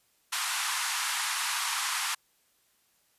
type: band-pass noise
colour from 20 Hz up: pink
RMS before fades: -31 dBFS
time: 0.32-2.15 s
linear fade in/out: 10 ms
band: 890 to 12000 Hz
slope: 48 dB/octave
effects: white hiss -69 dBFS RMS until 3.18 s + resampled to 32000 Hz